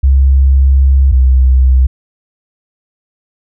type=tone pair in turn; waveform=sine; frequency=67.3 / 64.52 Hz; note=C2 / C2; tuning=+49 / -24 cents; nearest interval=minor second; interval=73 cents; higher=first; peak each=-4 dBFS; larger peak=neither; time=0.03-1.12 / 1.12-1.87 s; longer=first; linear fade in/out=10 ms; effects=none